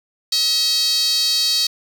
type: tone with high-pass filter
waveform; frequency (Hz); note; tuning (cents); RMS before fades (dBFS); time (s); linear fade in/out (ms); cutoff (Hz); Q
sawtooth; 640; D#5; +49; -18; 0.32-1.67; 5; 4300; 7.4
effects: none